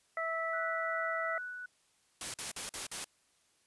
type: harmonic tone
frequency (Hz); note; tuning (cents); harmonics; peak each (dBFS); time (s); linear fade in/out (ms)
655; E5; -11; 1 / 2 / 3; -37 / -37 / -37; 0.17-1.38; 2
type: tone with tremolo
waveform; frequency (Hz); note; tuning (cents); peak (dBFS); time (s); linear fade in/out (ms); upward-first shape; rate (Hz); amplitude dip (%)
sine; 1480; F#6; 0; -38; 0.53-1.66; 5; sine; 2.6; 30
type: noise bursts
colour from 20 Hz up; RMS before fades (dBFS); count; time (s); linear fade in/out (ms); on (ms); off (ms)
white; -39; 5; 2.21-3.044; 2; 130; 46
effects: white hiss -71 dBFS RMS until 3.66 s + resampled to 24000 Hz